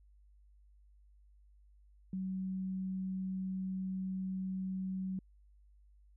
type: tone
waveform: sine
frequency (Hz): 188.4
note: F#3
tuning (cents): +32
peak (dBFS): -35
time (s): 2.13-5.19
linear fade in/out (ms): 2
effects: added 50 Hz sine -60 dBFS peak until 6.16 s